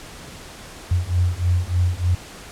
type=beating tone pair; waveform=sine; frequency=87.31 / 90.61 Hz; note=F2 / F#2; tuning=0 / -36 cents; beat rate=3.3 Hz; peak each=-20 dBFS; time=0.91-2.15 s; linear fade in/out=5 ms; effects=pink hiss -39 dBFS RMS until 2.51 s + low-pass 10000 Hz 12 dB/octave